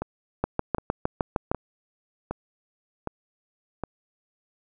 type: two click trains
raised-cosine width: 1 ms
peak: -9 / -15 dBFS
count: 8 / 6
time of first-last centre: 0.44-1.515 / 0.02-3.837 s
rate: 6.51 / 1.31 Hz
effects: none